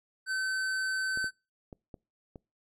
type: tone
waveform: square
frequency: 1532 Hz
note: G6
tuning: 40 cents flat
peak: -30 dBFS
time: 0.26-1.31 s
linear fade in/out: 50 ms
type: clicks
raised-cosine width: 2 ms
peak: -31 dBFS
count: 5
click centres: 1.174 / 1.243 / 1.728 / 1.942 / 2.358 s
effects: noise-tail reverb RT60 0.3 s tail -26 dB re dry + low-pass 9000 Hz 12 dB/octave